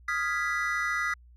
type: chord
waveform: triangle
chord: F half-diminished seventh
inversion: third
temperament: equal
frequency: 1244.5 / 1396.9 / 1661.2 / 1975.5 Hz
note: Eb6 / F6 / Ab6 / Cb7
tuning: 0 / 0 / 0 / 0 cents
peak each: -31 / -32 / -33 / -28 dBFS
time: 0.08-1.14 s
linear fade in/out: 5 ms
effects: added 60 Hz sine -51 dBFS peak until 1.36 s